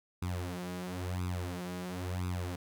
sawtooth tone with flanger, 90 Hz, F#2, 47 cents flat, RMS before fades -37 dBFS, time 0.22-2.56 s, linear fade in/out 5 ms, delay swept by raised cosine 0.8 to 6.3 ms, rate 0.98 Hz, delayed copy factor +0.95, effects none

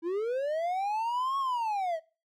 triangle linear two-way sweep, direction up then down, 320.9 to 1108.7 to 620 Hz, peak -26 dBFS, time 0.02-2 s, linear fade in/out 50 ms, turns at 1.38 s, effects noise-tail reverb RT60 0.3 s tail -20 dB re dry

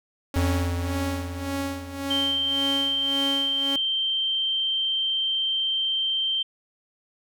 sawtooth tone with tremolo, 276.8 Hz, C#4, 2 cents flat, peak -22 dBFS, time 0.34-3.76 s, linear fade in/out 2 ms, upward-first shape sine, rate 1.8 Hz, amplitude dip 75%
square tone with exponential decay, 86.5 Hz, F2, 16 cents flat, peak -21 dBFS, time 0.36-3.81 s, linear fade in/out 0 ms, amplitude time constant 750 ms
sine tone, 3136 Hz, G7, in tune, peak -22 dBFS, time 2.1-6.43 s, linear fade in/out 10 ms
effects none

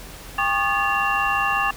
sine tone cluster, 800 / 1102 / 1207 / 1722 / 2758 Hz, G5 / C#6 / D6 / A6 / F7, +35 / -11 / +47 / -38 / -22 cents, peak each -25 dBFS, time 0.38-1.71 s, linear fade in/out 5 ms, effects added 44 Hz sine -42 dBFS peak until 1.76 s + pink hiss -40 dBFS RMS until 1.76 s

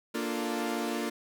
sawtooth chord, Bb major seventh, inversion none, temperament equal, 233.1 / 293.7 / 349.2 / 440 Hz, Bb3 / D4 / F4 / A4, 0 / 0 / 0 / 0 cents, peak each -30 / -32 / -32 / -36 dBFS, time 0.14-1.1 s, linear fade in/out 10 ms, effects none

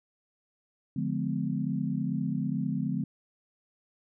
sine chord, D diminished seventh, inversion none, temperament just, 146.83 / 176.2 / 211.4 / 253.7 Hz, D3 / F3 / Ab3 / Cb4, 0 / +16 / +31 / +47 cents, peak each -33 dBFS, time 0.96-3.04 s, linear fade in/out 5 ms, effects none

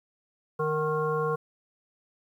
harmonic tone with a mistuned harmonic, 154.8 Hz, D#3, 9 cents flat, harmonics 1 / 3 / 5 / 7 / 9, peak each -32 / -27 / -39 / -31 / -37 dBFS, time 0.59-1.36 s, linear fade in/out 10 ms, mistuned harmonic 5, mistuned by -38 cents, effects 10-bit

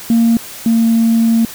sine tone pair in turn, 230.5 / 228 Hz, A#3 / A#3, -19 / -38 cents, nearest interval unison, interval 19 cents, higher first, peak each -6 / -7 dBFS, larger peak first, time 0.1-0.37 / 0.66-1.45 s, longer second, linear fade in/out 2 ms, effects tanh soft clip ceiling -5 dBFS + white hiss -31 dBFS RMS until 1.54 s

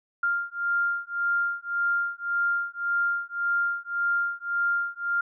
sine beating tone pair, 1396.9 / 1398.7 Hz, F6 / F6, 0 / +2 cents, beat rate 1.8 Hz, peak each -27 dBFS, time 0.23-5.21 s, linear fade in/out 5 ms, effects none

